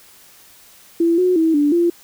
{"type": "tone with pitch steps", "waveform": "sine", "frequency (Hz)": [335.9, 364.5, 323.5, 291.7, 343.5], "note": ["E4", "F#4", "E4", "D4", "F4"], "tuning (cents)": [33, -26, -32, -12, -29], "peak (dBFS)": -12, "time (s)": [1, 1.9], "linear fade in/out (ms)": 5, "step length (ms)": 180, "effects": ["white hiss -47 dBFS RMS until 2.03 s"]}